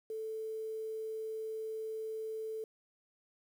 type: tone with quantisation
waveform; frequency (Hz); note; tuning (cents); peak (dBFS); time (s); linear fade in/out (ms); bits
sine; 440; A4; 0; -37; 0.1-2.64; 2; 10
effects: none